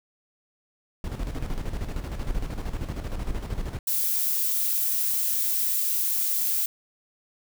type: noise with tremolo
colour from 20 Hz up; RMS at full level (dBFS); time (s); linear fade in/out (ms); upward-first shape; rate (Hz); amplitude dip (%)
brown; -28; 1.04-3.79; 2; square; 13; 55
type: noise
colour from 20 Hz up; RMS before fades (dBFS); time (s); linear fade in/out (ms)
violet; -25; 3.87-6.66; 5
effects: none